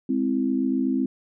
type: chord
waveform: sine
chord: Ab augmented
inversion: none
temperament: equal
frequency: 207.7 / 261.6 / 329.6 Hz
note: Ab3 / C4 / E4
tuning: 0 / 0 / 0 cents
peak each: -28 / -22 / -28 dBFS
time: 0.09-1.06 s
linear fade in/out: 5 ms
effects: none